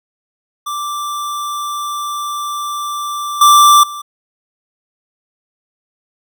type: tone with level steps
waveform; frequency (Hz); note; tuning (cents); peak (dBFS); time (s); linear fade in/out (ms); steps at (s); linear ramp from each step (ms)
square; 1174.7; D6; 0; -20 / -5 / -25; 0.66-4.02; 10; 3.41 / 3.83; 5
effects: none